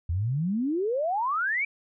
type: exponential sweep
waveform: sine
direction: up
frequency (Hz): 79 to 2369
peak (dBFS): -24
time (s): 0.09-1.65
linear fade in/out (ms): 5
effects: none